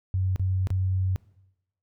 sine tone with dropouts, 93.8 Hz, F#2, 24 cents sharp, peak -22 dBFS, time 0.14-1.16 s, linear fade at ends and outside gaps 0 ms, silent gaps 0.36-0.396 / 0.671-0.704 s, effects noise-tail reverb RT60 0.9 s tail -21 dB re dry

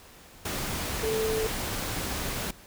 sine tone in noise, 440 Hz, A4, in tune, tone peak -26 dBFS, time 1.03-1.47 s, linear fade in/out 5 ms, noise pink, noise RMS -32 dBFS, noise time 0.45-2.51 s, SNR +3 dB, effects pink hiss -51 dBFS RMS until 2.66 s

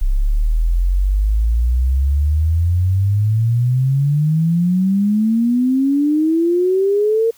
sine exponential sweep, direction up, 32.7 to 462.3 Hz, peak -12 dBFS, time 0.01-7.31 s, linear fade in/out 10 ms, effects white hiss -50 dBFS RMS until 7.37 s

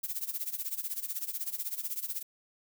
violet noise with tremolo, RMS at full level -33 dBFS, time 0.03-2.23 s, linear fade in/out 10 ms, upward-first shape sine, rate 16 Hz, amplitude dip 85%, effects none

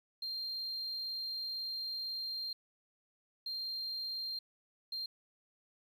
sine tone bursts at uneven times, 4186 Hz, C8, in tune, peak -35 dBFS, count 3, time 0.22-2.53 / 3.46-4.39 / 4.92-5.06 s, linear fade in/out 5 ms, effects tanh soft clip ceiling -35 dBFS + 11-bit

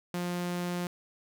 sawtooth tone, 176.5 Hz, F3, 19 cents sharp, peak -27 dBFS, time 0.14-0.87 s, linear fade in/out 2 ms, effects none

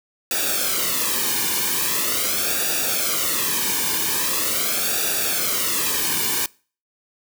white noise with flanger, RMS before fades -22 dBFS, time 0.31-6.46 s, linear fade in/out 2 ms, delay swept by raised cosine 0.95 to 1.53 ms, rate 0.42 Hz, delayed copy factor -0.75, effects noise-tail reverb RT60 0.4 s tail -24 dB re dry

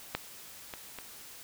clicks, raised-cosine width 0.3 ms, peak -14 / -23 / -25 dBFS, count 3, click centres 0.15 / 0.738 / 0.987 s, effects white hiss -49 dBFS RMS until 1.43 s

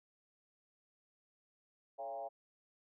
sine tone with frequency modulation, 683 Hz, F5, 39 cents flat, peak -40 dBFS, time 1.98-2.29 s, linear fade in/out 20 ms, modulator 124 Hz, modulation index 1.2, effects none

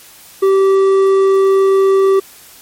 sine tone with hard clipping, 387.5 Hz, G4, 20 cents flat, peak -9 dBFS, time 0.42-2.2 s, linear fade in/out 10 ms, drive 6 dB, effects white hiss -40 dBFS RMS until 2.61 s + MP3 64 kbps

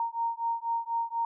sine beating tone pair, 924 / 928.1 Hz, A#5 / A#5, -16 / -8 cents, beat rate 4.1 Hz, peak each -31 dBFS, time 0-1.25 s, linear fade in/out 2 ms, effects none

